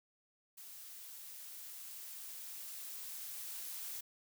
blue noise with level ramp, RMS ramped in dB -52 to -44 dBFS, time 0.57-4.01 s, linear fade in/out 10 ms, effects none

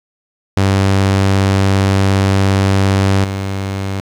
sawtooth tone with level steps, 97.3 Hz, G2, 12 cents flat, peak -6 / -14 dBFS, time 0.57-4 s, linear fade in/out 0 ms, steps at 3.24 s, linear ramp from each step 2 ms, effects low-pass 8000 Hz 12 dB/octave + 7-bit

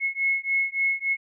sine beating tone pair, 2178 / 2181.5 Hz, C#7 / C#7, -31 / -28 cents, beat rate 3.5 Hz, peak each -25 dBFS, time 0-1.17 s, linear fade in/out 50 ms, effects none

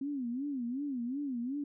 sine tone with vibrato, 261.6 Hz, C4, in tune, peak -33 dBFS, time 0.01-1.64 s, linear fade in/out 5 ms, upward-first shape sine, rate 2.7 Hz, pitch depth 190 cents each way, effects none

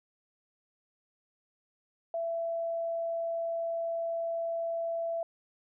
sine tone, 668 Hz, E5, 23 cents sharp, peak -30 dBFS, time 2.14-5.23 s, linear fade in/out 2 ms, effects none

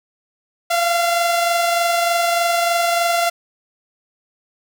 sawtooth tone pair together, 685 / 708.3 Hz, F5 / F5, -34 / +24 cents, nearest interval minor second, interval 58 cents, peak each -12 / -22 dBFS, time 0.7-3.3 s, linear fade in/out 10 ms, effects none

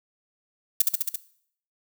violet noise with echo, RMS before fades -17 dBFS, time 0.8-0.82 s, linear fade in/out 5 ms, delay 68 ms, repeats 5, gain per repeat -2 dB, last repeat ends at 1.16 s, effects noise-tail reverb RT60 0.6 s tail -17 dB re dry

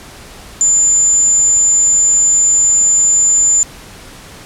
sine tone, 7110 Hz, A8, 17 cents sharp, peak -7 dBFS, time 0.61-3.63 s, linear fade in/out 0 ms, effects pink hiss -35 dBFS RMS until 4.45 s + low-pass 11000 Hz 12 dB/octave

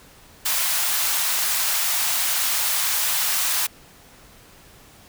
white high-pass noise, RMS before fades -22 dBFS, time 0.45-3.67 s, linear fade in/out 10 ms, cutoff 720 Hz, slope 24 dB/octave, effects pink hiss -49 dBFS RMS until 5.08 s

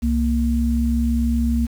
sine tone pair together, 65.52 / 233.1 Hz, C2 / A#3, +3 / 0 cents, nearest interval octave + minor seventh, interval 2197 cents, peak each -19 dBFS, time 0.02-1.67 s, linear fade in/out 20 ms, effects 7-bit

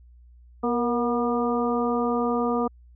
harmonic tone with a mistuned harmonic, 241.5 Hz, B3, 39 cents flat, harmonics 1 / 2 / 3 / 4 / 5, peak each -25 / -26 / -30 / -33 / -30 dBFS, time 0.63-2.68 s, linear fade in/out 10 ms, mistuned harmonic 2, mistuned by -41 cents, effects added 60 Hz sine -48 dBFS peak until 2.95 s

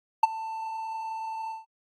triangle tone with ADSR envelope, 889 Hz, A5, 18 cents sharp, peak -10 dBFS, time 0.23-1.65 s, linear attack 5 ms, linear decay 22 ms, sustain -20 dB, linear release 150 ms, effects AAC 32 kbps

